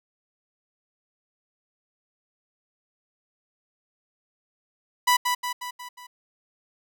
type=tone with echo; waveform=sawtooth; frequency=987.8 Hz; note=B5; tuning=in tune; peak=-13 dBFS; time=5.07-5.17 s; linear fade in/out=10 ms; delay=180 ms; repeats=5; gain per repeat=-5 dB; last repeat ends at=6.07 s; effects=none